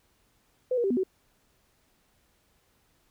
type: tone with pitch steps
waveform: sine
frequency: 506 / 476.1 / 390.5 / 245.7 / 376.1 Hz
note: B4 / A#4 / G4 / B3 / F#4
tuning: +42 / +37 / -7 / -9 / +28 cents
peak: -23 dBFS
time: 0.71-1.035 s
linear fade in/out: 5 ms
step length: 65 ms
effects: pink hiss -68 dBFS RMS until 3.1 s